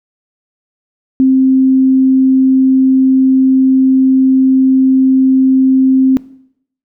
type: tone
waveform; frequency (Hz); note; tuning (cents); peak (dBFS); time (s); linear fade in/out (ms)
sine; 263; C4; +9; -5; 1.2-6.17; 0
effects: noise-tail reverb RT60 0.7 s tail -20 dB re dry